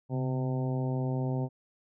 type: harmonic tone with a mistuned harmonic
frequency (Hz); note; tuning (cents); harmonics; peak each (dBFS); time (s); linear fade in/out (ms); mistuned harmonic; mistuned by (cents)
128.7; C3; -28; 1 / 2 / 3 / 4 / 5 / 6 / 7; -29 / -35 / -39 / -41 / -43 / -45 / -46; 0.09-1.49; 50; 1; +64
effects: none